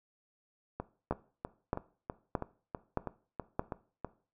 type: two click trains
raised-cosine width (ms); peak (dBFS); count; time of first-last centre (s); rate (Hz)
1; -22 / -16; 11 / 5; 0.8-4.047 / 1.11-3.594; 3.08 / 1.61
effects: noise-tail reverb RT60 0.4 s tail -17 dB re dry